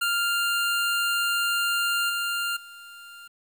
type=tone with level steps; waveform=25% pulse; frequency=1396.9 Hz; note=F6; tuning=in tune; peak=-19 / -22 / -39 dBFS; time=0.01-3.28 s; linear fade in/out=10 ms; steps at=2.09 / 2.56 s; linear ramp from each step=10 ms; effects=10-bit